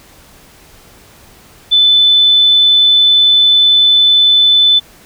sine tone, 3509 Hz, A7, 5 cents flat, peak -5 dBFS, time 1.71-4.8 s, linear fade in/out 20 ms, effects pink hiss -42 dBFS RMS until 5.05 s

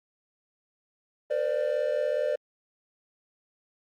triangle tone cluster, 471.2 / 516 / 593 Hz, A#4 / C5 / D5, +19 / -24 / +17 cents, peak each -31 / -28 / -25 dBFS, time 1.3-2.36 s, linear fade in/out 10 ms, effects Opus 32 kbps

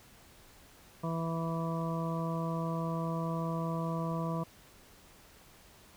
harmonic tone, 164.81 Hz, E3, in tune, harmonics 1 / 2 / 3 / 4 / 6 / 7, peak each -33 / -42 / -42 / -41 / -41 / -43 dBFS, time 1.03-4.44 s, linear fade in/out 10 ms, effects pink hiss -58 dBFS RMS until 5.96 s

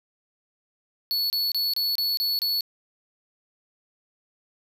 square tone bursts, 4415 Hz, C#8, 8 cents flat, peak -23 dBFS, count 7, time 1.11-2.608 s, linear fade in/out 0 ms, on 190 ms, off 28 ms, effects 10-bit

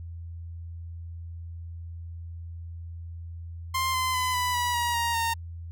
sawtooth tone with pitch steps, 1051 / 1031.2 / 1011.7 / 992.6 / 973.8 / 955.5 / 937.4 / 919.7 Hz, C6 / C6 / B5 / B5 / B5 / A#5 / A#5 / A#5, +7 / -26 / +41 / +8 / -25 / +43 / +9 / -24 cents, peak -21 dBFS, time 3.74-5.34 s, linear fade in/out 10 ms, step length 200 ms, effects added 84 Hz sine -36 dBFS peak until 5.71 s

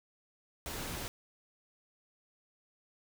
pink noise, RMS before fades -40 dBFS, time 0.66-1.08 s, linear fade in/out 0 ms, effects none

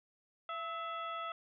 harmonic tone with a mistuned harmonic, 671 Hz, E5, 31 cents sharp, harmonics 1 / 2 / 3 / 4 / 5, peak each -45 / -39 / -51 / -52 / -51 dBFS, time 0.49-1.32 s, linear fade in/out 2 ms, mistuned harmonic 2, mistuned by -54 cents, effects none

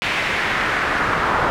brown noise with band-pass filter sweep, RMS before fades -20 dBFS, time 0.02-1.5 s, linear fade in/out 0 ms, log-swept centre 2400 to 1200 Hz, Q 1.9, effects none

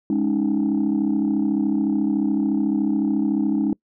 sine chord, Ab suspended fourth, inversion none, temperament equal, 207.7 / 277.2 / 311.1 Hz, Ab3 / Db4 / Eb4, 0 / 0 / 0 cents, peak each -21 dBFS, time 0.1-3.73 s, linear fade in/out 2 ms, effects noise-tail reverb RT60 0.1 s tail -26 dB re dry + tanh soft clip ceiling -13 dBFS

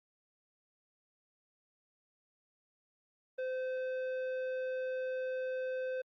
triangle tone with tanh clipping, 515 Hz, C5, 28 cents flat, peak -36 dBFS, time 3.38-6.02 s, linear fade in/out 10 ms, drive 14 dB, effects Opus 32 kbps

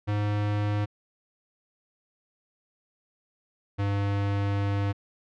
square tone pair in turn, 103.83 / 100.35 Hz, G#2 / G2, 0 / +41 cents, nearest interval minor second, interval 59 cents, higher first, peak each -25 dBFS, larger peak neither, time 0.07-0.86 / 3.78-4.93 s, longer second, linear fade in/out 20 ms, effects low-pass 3000 Hz 12 dB/octave

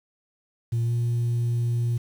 sine tone with pitch glide, 116.54 to 118.71 Hz, A#2 to A#2, 0 to +32 cents, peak -19 dBFS, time 0.72-1.98 s, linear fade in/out 10 ms, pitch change +32 cents, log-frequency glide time 0.84-0.92 s, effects tanh soft clip ceiling -20 dBFS + 8-bit

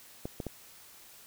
clicks, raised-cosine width 2 ms, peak -22 dBFS, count 3, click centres 0.255 / 0.402 / 0.467 s, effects white hiss -54 dBFS RMS until 1.26 s

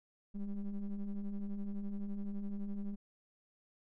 triangle ring-modulated tone, 98.1 Hz, G2, 2 cents sharp, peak -31 dBFS, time 0.34-2.96 s, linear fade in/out 20 ms, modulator 104 Hz, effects none

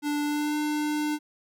square tone with pitch glide, 293.7 to 299.9 Hz, D4 to D4, 0 to +36 cents, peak -26 dBFS, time 0.02-1.19 s, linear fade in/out 50 ms, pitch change +36 cents, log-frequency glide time 0.23-0.57 s, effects none

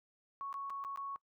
sine tone with dropouts, 1108.7 Hz, C#6, in tune, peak -39 dBFS, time 0.41-1.16 s, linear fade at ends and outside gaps 0 ms, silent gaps 0.528-0.541 / 0.698-0.703 / 0.84-0.848 / 0.96-0.974 s, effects noise-tail reverb RT60 0.1 s tail -22 dB re dry

